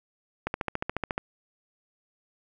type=click train; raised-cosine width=0.5 ms; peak=-13 dBFS; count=11; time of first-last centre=0.47-1.179 s; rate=14.1 Hz; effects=none